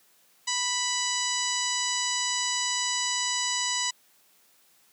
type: harmonic tone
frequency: 987.8 Hz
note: B5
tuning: in tune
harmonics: 1 / 2 / 3 / 4 / 5 / 6 / 7 / 8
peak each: -34 / -34 / -34 / -34 / -34 / -34 / -34 / -34 dBFS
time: 0.47-3.91 s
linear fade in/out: 10 ms
effects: white hiss -62 dBFS RMS until 4.92 s + high-pass 150 Hz 12 dB/octave